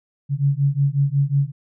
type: beating tone pair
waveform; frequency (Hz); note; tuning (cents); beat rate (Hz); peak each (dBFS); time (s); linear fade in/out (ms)
sine; 137.7 / 143.2; C#3 / D3; -11 / -43; 5.5; -19; 0.29-1.52; 50
effects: none